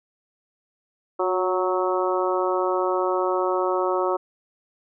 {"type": "harmonic tone with a mistuned harmonic", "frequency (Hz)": 185, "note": "F#3", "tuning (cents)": 0, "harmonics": [2, 3, 4, 5, 6, 7], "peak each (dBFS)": [-24, -26, -30, -29, -29, -30], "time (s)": [1.19, 4.17], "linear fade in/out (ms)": 10, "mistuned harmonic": 2, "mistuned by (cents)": -23, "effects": []}